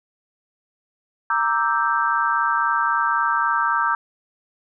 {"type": "chord", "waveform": "sine", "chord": "E half-diminished seventh", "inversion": "second", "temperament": "equal", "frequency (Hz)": [932.3, 1174.7, 1318.5, 1568], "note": ["Bb5", "D6", "E6", "G6"], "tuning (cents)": [0, 0, 0, 0], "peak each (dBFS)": -23, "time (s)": [1.3, 3.95], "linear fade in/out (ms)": 2, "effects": []}